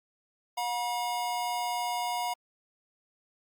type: tone pair together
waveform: square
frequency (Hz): 719.9 / 961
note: F#5 / B5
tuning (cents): -48 / -48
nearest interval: perfect fourth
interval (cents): 500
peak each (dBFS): -33 / -33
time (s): 0.57-2.34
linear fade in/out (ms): 10
effects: Opus 48 kbps